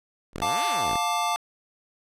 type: exponential two-way sweep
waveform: 5% pulse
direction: up then down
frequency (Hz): 30.88 to 438.4 to 30.88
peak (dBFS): -21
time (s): 0.33-0.98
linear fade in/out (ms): 20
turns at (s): 0.66
type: chord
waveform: square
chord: D minor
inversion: first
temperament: just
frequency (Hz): 704.8 / 881 / 1174.7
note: F5 / A5 / D6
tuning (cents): +16 / +2 / 0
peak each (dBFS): -29 / -28 / -29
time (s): 0.42-1.36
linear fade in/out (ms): 0
effects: low-pass 12000 Hz 12 dB/octave